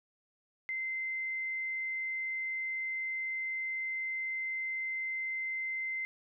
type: tone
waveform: sine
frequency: 2074 Hz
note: C7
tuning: 16 cents flat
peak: -33 dBFS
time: 0.69-6.05 s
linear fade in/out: 0 ms
effects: none